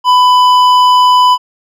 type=tone with hard clipping; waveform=sine; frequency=998 Hz; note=B5; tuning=18 cents sharp; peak=-6 dBFS; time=0.04-1.38 s; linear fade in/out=50 ms; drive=9 dB; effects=none